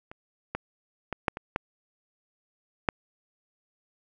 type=clicks; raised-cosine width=0.5 ms; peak=-27 / -15 / -16 / -8 / -20 / -11 / -7 dBFS; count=7; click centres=0.115 / 0.55 / 1.127 / 1.282 / 1.371 / 1.561 / 2.888 s; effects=none